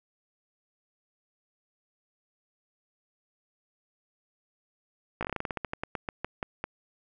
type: slowing click train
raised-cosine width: 0.5 ms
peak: -16 dBFS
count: 19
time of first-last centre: 5.21-6.64 s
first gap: 17 ms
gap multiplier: 1.16
effects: none